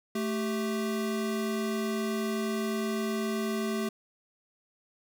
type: tone pair together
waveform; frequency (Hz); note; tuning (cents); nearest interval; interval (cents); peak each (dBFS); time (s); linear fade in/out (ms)
square; 220 / 390.4; A3 / G4; 0 / -7; minor seventh; 993; -31 / -34; 0.15-3.89; 5
effects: none